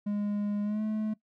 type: tone with pitch glide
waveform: triangle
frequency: 206 to 215.5 Hz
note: G#3 to A3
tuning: -14 to -36 cents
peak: -26 dBFS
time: 0.06-1.14 s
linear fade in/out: 10 ms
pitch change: +78 cents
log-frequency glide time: 0.63-0.82 s
effects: noise-tail reverb RT60 0.1 s tail -19 dB re dry